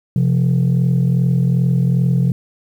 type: tone pair together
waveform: sine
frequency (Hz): 130.81 / 173.35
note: C3 / F3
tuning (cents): 0 / -13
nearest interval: perfect fourth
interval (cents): 487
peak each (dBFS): -12 / -14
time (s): 0.16-2.32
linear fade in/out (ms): 2
effects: tanh soft clip ceiling -9 dBFS + 8-bit